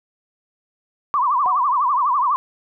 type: tone with vibrato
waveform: sine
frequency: 1072 Hz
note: C6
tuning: 42 cents sharp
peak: -15 dBFS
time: 1.14-2.36 s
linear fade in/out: 0 ms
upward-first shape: triangle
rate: 12 Hz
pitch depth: 220 cents each way
type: tone with exponential decay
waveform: sine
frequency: 740 Hz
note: F#5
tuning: in tune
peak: -20 dBFS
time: 1.46-1.71 s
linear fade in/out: 0 ms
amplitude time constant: 53 ms
effects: none